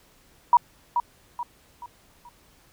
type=tone with echo; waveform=sine; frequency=960 Hz; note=B5; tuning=49 cents flat; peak=-11 dBFS; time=0.53-0.57 s; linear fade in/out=2 ms; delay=430 ms; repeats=4; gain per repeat=-8 dB; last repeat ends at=2.29 s; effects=pink hiss -58 dBFS RMS until 2.72 s